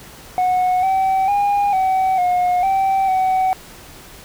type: tone with pitch steps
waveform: sine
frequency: 733 / 766 / 812 / 757 / 719 / 774 / 753 Hz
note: F#5 / G5 / G#5 / F#5 / F#5 / G5 / F#5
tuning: -16 / -40 / -39 / +39 / -50 / -22 / +30 cents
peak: -11 dBFS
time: 0.38-3.53 s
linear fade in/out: 0 ms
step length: 450 ms
effects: tanh soft clip ceiling -13 dBFS + pink hiss -40 dBFS RMS until 4.24 s